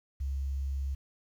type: tone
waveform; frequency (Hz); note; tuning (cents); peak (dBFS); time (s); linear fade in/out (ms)
sine; 68.2; C#2; -28; -30; 0.2-0.95; 10
effects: 10-bit